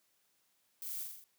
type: noise with echo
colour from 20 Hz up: violet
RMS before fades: -43 dBFS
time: 0.82-1.03 s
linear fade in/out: 0 ms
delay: 42 ms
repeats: 5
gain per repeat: -3 dB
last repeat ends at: 1.24 s
effects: white hiss -75 dBFS RMS until 1.38 s + high-pass 100 Hz 12 dB/octave